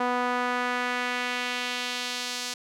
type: tone with band-pass filter sweep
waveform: sawtooth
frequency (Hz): 246.9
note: B3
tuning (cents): 0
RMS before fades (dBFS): -29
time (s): 0-2.54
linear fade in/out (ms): 5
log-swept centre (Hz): 970 to 5300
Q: 1.2
effects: none